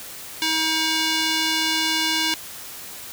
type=tone with band-pass filter; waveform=square; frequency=318.4 Hz; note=D#4; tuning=40 cents sharp; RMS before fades=-22 dBFS; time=0.42-2.34 s; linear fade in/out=0 ms; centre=3900 Hz; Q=1.2; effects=white hiss -37 dBFS RMS until 3.12 s